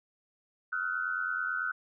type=tone cluster; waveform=sine; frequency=1290 / 1418 / 1507 Hz; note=E6 / F6 / F#6; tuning=-38 / +26 / +31 cents; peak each=-38 / -35 / -32 dBFS; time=0.72-1.72 s; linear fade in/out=10 ms; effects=none